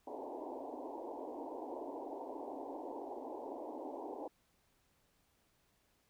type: band-pass noise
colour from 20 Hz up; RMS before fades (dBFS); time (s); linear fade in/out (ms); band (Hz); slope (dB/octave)
pink; -45; 0.07-4.28; 5; 260 to 970; 96
effects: pink hiss -75 dBFS RMS until 6.09 s